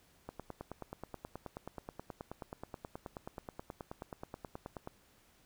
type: click train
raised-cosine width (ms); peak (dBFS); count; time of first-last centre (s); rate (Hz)
1; -28; 44; 0.29-4.874; 9.38
effects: pink hiss -67 dBFS RMS until 5.45 s